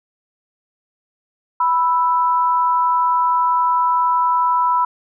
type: tone pair together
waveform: sine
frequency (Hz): 987.8 / 1318.6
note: B5 / E6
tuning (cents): 0 / 0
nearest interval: perfect fourth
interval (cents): 500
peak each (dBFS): -14 / -21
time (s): 1.6-4.85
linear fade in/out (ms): 5
effects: none